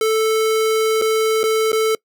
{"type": "tone with dropouts", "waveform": "square", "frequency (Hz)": 440, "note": "A4", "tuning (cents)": 0, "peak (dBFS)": -15, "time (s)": [0.01, 1.95], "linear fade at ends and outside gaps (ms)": 2, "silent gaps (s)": [[1.015, 1.02], [1.432, 1.438], [1.719, 1.729]], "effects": ["noise-tail reverb RT60 0.1 s tail -25 dB re dry"]}